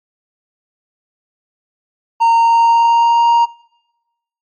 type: tone with pitch glide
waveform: triangle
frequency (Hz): 921 to 936.6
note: A#5 to A#5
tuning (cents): -21 to +8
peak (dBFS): -6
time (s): 2.2-3.46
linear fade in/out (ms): 20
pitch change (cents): +29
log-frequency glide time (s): 2.32-3.29
effects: noise-tail reverb RT60 1.0 s tail -23 dB re dry + MP3 32 kbps